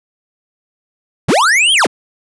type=linear two-way sweep; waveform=square; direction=up then down; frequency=72.4 to 3307 to 72.4 Hz; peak=-9 dBFS; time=1.28-1.87 s; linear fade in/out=10 ms; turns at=1.73 s; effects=resampled to 24000 Hz